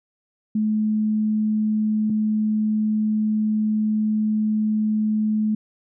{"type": "tone pair in turn", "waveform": "sine", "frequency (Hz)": [214.8, 214.8], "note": ["A3", "A3"], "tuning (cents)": [-41, -41], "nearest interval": "unison", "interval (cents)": 0, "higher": "neither", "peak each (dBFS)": -18, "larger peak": "neither", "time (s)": [[0.55, 2.1], [2.1, 5.55]], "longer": "second", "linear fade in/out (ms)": 5, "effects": []}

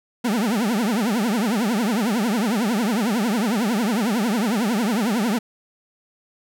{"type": "tone with vibrato", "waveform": "40% pulse", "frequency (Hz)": 220.2, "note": "A3", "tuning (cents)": 2, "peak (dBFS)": -18, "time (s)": [0.24, 5.39], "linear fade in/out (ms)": 10, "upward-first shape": "triangle", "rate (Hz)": 11, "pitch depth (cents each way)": 280, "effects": []}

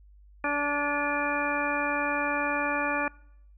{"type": "harmonic tone with a mistuned harmonic", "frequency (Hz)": 289.5, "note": "D4", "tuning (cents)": -25, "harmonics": [1, 2, 3, 4, 5, 6, 8], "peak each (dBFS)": [-33, -33, -33, -33, -33, -33, -33], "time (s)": [0.44, 3.08], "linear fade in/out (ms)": 2, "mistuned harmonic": 8, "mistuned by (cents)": 62, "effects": ["noise-tail reverb RT60 0.7 s tail -23 dB re dry", "added 50 Hz sine -51 dBFS peak until 3.57 s"]}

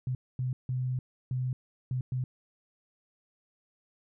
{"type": "tone bursts at uneven times", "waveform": "sine", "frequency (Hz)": 127.4, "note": "C3", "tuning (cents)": -46, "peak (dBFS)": -28, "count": 6, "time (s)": [[0.07, 0.15], [0.39, 0.53], [0.69, 0.99], [1.31, 1.53], [1.91, 2.01], [2.12, 2.24]], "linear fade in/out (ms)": 2, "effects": []}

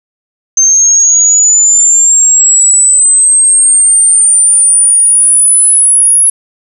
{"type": "linear sweep", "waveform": "sine", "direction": "up", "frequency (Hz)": [6272, 10540], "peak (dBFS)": -3, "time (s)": [0.57, 6.3], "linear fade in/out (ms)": 5, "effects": []}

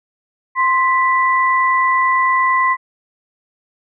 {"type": "tone pair together", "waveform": "sine", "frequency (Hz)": [1046.5, 1975.5], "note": ["C6", "B6"], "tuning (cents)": [0, 0], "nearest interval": "major seventh", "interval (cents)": 1100, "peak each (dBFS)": [-13, -17], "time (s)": [0.55, 2.77], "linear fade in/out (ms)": 50, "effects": []}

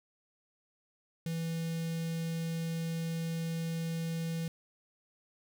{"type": "tone with notch filter", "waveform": "square", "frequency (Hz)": 164.81, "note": "E3", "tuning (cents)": 0, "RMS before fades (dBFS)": -35, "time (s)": [1.26, 4.48], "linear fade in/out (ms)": 2, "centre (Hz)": 1000, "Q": 0.61, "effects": []}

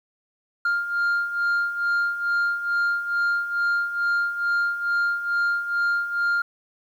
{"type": "beating tone pair", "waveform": "sine", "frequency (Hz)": [1400, 1402.3], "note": ["F6", "F6"], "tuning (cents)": [4, 7], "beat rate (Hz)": 2.3, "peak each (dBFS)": [-25, -20], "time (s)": [0.65, 6.42], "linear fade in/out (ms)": 5, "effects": ["tanh soft clip ceiling -18 dBFS", "9-bit"]}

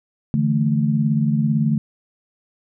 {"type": "chord", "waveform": "sine", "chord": "D suspended second", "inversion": "none", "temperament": "equal", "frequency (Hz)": [146.83, 164.81, 220], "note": ["D3", "E3", "A3"], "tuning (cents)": [0, 0, 0], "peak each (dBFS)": [-19, -23, -19], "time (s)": [0.34, 1.78], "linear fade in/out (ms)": 0, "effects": []}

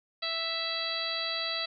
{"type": "harmonic tone", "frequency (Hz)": 659.3, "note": "E5", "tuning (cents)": 0, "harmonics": [1, 2, 3, 4, 5, 6, 7], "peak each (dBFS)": [-40, -40, -39, -40, -39, -34, -37], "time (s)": [0.22, 1.66], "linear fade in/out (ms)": 10, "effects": []}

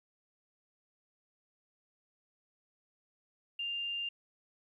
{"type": "tone", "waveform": "sine", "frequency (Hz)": 2797, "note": "F7", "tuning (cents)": 2, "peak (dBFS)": -34, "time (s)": [3.59, 4.09], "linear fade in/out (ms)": 5, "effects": ["12-bit"]}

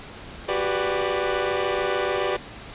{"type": "chord", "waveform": "sawtooth", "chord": "G major seventh", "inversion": "third", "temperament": "equal with one note detuned", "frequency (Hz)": [370, 397, 493.9, 587.3], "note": ["F#4", "G4", "B4", "D5"], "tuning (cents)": [0, 22, 0, 0], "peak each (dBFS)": -24, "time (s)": [0.48, 2.37], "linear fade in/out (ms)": 10, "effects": ["pink hiss -40 dBFS RMS until 2.74 s", "resampled to 8000 Hz"]}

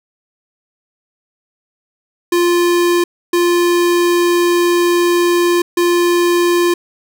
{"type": "tone bursts at uneven times", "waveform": "square", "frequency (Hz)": 348.7, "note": "F4", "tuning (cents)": -3, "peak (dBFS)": -11, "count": 3, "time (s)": [[2.32, 3.04], [3.33, 5.62], [5.77, 6.74]], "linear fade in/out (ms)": 5, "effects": []}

